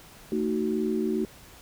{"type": "chord", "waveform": "sine", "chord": "D# diminished", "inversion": "second", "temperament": "just", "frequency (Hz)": [224, 311.1, 373.4], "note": ["A3", "D#4", "F#4"], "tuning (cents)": [31, 0, 16], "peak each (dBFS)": [-28, -30, -28], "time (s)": [0.32, 1.25], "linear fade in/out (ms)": 2, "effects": ["pink hiss -50 dBFS RMS until 1.61 s"]}